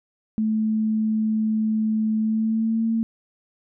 sine tone with pitch glide, 217.9 to 225.8 Hz, A3 to A3, -17 to +45 cents, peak -19 dBFS, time 0.38-3.03 s, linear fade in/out 0 ms, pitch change +62 cents, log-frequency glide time 2.19-2.84 s, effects none

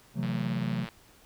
triangle chord, F# half-diminished seventh, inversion second, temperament just, 133.2 / 166.5 / 185 / 222 Hz, C3 / E3 / F#3 / A3, +31 / +18 / 0 / +16 cents, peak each -31 / -33 / -31 / -32 dBFS, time 0.14-0.87 s, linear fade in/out 50 ms
click train, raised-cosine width 0.3 ms, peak -25 dBFS, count 76, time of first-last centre 0.23-0.888 s, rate 114 Hz
effects pink hiss -58 dBFS RMS until 1.25 s

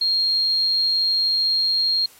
sine tone, 4233 Hz, C8, 19 cents sharp, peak -17 dBFS, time 0.01-2.06 s, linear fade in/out 5 ms, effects white hiss -50 dBFS RMS until 2.19 s + AAC 48 kbps

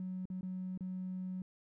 triangle tone with dropouts, 185 Hz, F#3, in tune, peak -34 dBFS, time 0-1.42 s, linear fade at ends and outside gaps 2 ms, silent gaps 0.255-0.301 / 0.41-0.43 / 0.776-0.807 s, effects tanh soft clip ceiling -35 dBFS

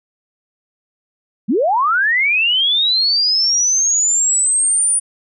sine linear sweep, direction up, 174.61 to 9520 Hz, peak -12 dBFS, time 1.48-5 s, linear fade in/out 20 ms, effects none

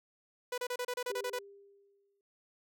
sawtooth tone bursts, 493.9 Hz, B4, in tune, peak -30 dBFS, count 10, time 0.52-1.389 s, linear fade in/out 5 ms, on 59 ms, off 31 ms
sine tone with exponential decay, 399.8 Hz, G4, 34 cents sharp, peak -37 dBFS, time 1.1-2.21 s, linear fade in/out 2 ms, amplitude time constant 240 ms
effects none

